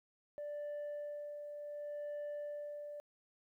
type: tone with tremolo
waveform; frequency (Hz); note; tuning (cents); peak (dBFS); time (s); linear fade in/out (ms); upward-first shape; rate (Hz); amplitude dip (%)
sine; 587.3; D5; 0; -37; 0.38-3; 0; sine; 0.68; 50
effects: tanh soft clip ceiling -39 dBFS + 13-bit